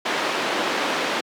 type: band-pass noise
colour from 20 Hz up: pink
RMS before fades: -24 dBFS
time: 0.05-1.21 s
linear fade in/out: 10 ms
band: 320 to 3600 Hz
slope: 12 dB/octave
effects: high-pass 200 Hz 12 dB/octave